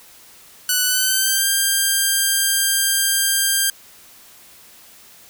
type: tone with pitch glide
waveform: 5% pulse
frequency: 1486 to 1592.7 Hz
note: F#6 to G6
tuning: +7 to +27 cents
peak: -5 dBFS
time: 0.69-3.7 s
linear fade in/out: 2 ms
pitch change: +120 cents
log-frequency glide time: 0.85-1.47 s
effects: white hiss -46 dBFS RMS until 5.29 s